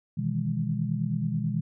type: chord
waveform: sine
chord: E major seventh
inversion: second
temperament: equal with one note detuned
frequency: 123.47 / 155.56 / 164.81 / 204.9 Hz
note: B2 / D#3 / E3 / G#3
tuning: 0 / 0 / 0 / -23 cents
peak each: -31 dBFS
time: 0.17-1.61 s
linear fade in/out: 10 ms
effects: none